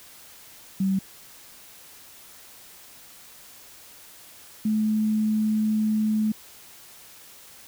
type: tone pair in turn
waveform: sine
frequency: 192.2 / 215.6 Hz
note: G3 / A3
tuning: -34 / -35 cents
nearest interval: major second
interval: 199 cents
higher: second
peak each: -20 dBFS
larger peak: neither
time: 0.8-0.99 / 4.65-6.32 s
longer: second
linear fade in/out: 5 ms
effects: white hiss -48 dBFS RMS until 7.67 s